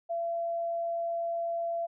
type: tone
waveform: sine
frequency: 677 Hz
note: E5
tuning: 46 cents sharp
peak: -29 dBFS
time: 0.09-1.87 s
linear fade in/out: 20 ms
effects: none